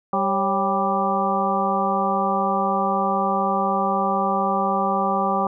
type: harmonic tone with a mistuned harmonic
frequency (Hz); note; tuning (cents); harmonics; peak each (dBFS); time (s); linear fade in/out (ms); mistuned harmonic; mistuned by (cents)
196; G3; 0; 1 / 2 / 3 / 4 / 5 / 6; -26 / -29 / -27 / -23 / -28 / -24; 0.13-5.47; 2; 3; -100
effects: none